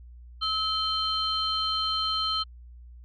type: tone cluster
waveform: sine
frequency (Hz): 1292 / 3102 / 4167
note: E6 / G7 / C8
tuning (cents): -35 / -19 / -8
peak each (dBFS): -29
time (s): 0.41-2.44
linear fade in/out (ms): 20
effects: tanh soft clip ceiling -15 dBFS + added 60 Hz sine -44 dBFS peak until 3.04 s